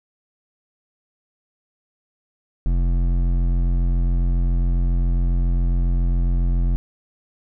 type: tone with hard clipping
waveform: sine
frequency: 43.65 Hz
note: F1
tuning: in tune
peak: -18 dBFS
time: 2.66-6.76 s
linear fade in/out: 0 ms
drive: 11 dB
effects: none